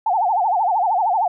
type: tone with vibrato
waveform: sine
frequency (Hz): 797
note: G5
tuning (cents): +28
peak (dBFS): -15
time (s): 0.06-1.28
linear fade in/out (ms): 5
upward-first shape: sine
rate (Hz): 13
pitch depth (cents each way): 220
effects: none